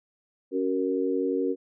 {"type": "chord", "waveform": "sine", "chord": "F# major", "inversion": "second", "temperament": "equal with one note detuned", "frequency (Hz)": [277.2, 374.7, 466.2], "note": ["C#4", "F#4", "A#4"], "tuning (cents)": [0, 22, 0], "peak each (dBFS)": -28, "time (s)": [0.51, 1.56], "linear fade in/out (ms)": 50, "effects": []}